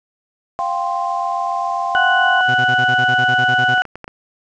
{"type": "chord", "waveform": "sine", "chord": "F suspended second", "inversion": "none", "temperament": "just", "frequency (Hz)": [698.5, 785.8, 1047.7], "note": ["F5", "G5", "C6"], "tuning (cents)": [0, 4, 2], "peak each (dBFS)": -22, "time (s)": [0.59, 2.41], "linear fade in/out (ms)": 0}
{"type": "harmonic tone", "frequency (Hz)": 740, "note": "F#5", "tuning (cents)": 0, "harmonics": [1, 2, 4], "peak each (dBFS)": [-17, -14, -25], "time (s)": [1.95, 3.82], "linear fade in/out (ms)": 0}
{"type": "tone bursts", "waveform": "sawtooth", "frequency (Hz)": 126.2, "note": "B2", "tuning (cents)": 38, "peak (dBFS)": -18, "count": 13, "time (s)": [2.48, 3.748], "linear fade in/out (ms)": 10, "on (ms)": 68, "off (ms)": 32}
{"type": "clicks", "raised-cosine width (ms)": 0.5, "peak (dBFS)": -17, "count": 5, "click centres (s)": [3.779, 3.853, 3.956, 4.043, 4.079]}
{"effects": ["resampled to 16000 Hz", "7-bit"]}